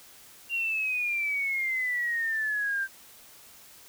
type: exponential sweep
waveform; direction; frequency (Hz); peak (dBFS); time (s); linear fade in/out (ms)
sine; down; 2785 to 1568; -26; 0.49-2.88; 50
effects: white hiss -52 dBFS RMS until 3.88 s